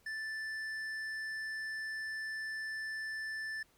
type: tone with tanh clipping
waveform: sine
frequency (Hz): 1760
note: A6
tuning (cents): 0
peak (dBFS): -39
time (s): 0.06-3.63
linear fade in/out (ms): 5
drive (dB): 9
effects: pink hiss -69 dBFS RMS until 3.77 s